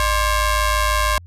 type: ring-modulated tone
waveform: sawtooth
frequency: 553 Hz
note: C#5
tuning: 4 cents flat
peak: -9 dBFS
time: 0-1.18 s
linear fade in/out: 0 ms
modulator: 500 Hz
effects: added 87 Hz sine -38 dBFS peak until 1.26 s + resampled to 32000 Hz